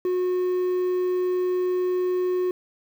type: tone with quantisation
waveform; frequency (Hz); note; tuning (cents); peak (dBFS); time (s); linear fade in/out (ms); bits
triangle; 363.7; F#4; -30; -19; 0.05-2.51; 2; 8
effects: none